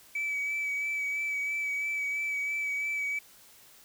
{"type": "tone with vibrato", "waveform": "sine", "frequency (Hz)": 2292, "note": "D7", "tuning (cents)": -43, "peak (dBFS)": -27, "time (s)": [0.15, 3.19], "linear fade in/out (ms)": 5, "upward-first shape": "sine", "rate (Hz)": 3, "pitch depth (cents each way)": 22, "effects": ["tanh soft clip ceiling -27 dBFS", "white hiss -56 dBFS RMS until 3.84 s"]}